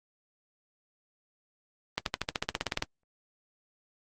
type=accelerating click train; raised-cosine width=0.2 ms; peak=-10 dBFS; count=14; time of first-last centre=1.98-2.824 s; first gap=82 ms; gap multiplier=0.96; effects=Opus 24 kbps